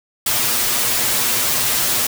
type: noise with comb filter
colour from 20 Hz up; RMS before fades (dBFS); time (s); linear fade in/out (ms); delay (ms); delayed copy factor
white; -18; 0.26-2.07; 5; 8.3; +0.95
effects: none